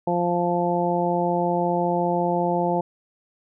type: harmonic tone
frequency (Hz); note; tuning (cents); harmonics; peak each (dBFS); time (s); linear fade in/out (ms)
174.61; F3; 0; 1 / 2 / 3 / 4 / 5; -26 / -26 / -26 / -26 / -26; 0.07-2.81; 5
effects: none

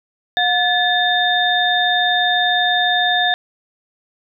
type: tone cluster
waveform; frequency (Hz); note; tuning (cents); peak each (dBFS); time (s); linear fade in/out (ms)
sine; 721 / 1731 / 3637; F#5 / A6 / A#7; -45 / -29 / -43; -18; 0.37-3.34; 0
effects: none

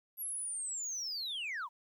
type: linear sweep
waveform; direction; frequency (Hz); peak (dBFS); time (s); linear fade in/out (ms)
sine; down; 11650 to 880; -34; 0.17-1.69; 50
effects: tanh soft clip ceiling -35 dBFS + 12-bit

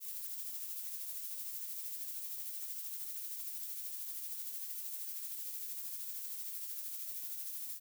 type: noise with tremolo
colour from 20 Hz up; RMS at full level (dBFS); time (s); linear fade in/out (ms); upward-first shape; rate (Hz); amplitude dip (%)
violet; -41; 0-7.8; 50; triangle; 13; 40
effects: none

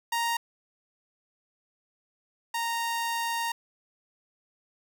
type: tone pair in turn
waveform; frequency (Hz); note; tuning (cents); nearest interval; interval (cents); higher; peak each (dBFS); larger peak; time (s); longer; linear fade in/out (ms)
sawtooth; 932.3 / 928.1; A#5 / A#5; 0 / -8; unison; 8; first; -22 / -24; first; 0.12-0.37 / 2.54-3.52; second; 5
effects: none

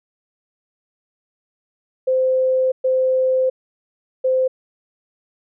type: tone bursts at uneven times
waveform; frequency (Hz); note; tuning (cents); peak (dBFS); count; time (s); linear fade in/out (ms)
sine; 518; C5; -17; -14; 3; 2.07-2.72 / 2.84-3.5 / 4.24-4.48; 10
effects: none

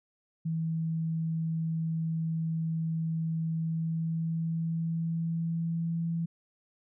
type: tone with pitch glide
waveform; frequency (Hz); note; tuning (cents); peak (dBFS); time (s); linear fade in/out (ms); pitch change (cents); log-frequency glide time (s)
sine; 162.2 to 166.66; E3 to E3; -28 to +19; -28; 0.45-6.26; 10; +47; 3.53-6.03
effects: none

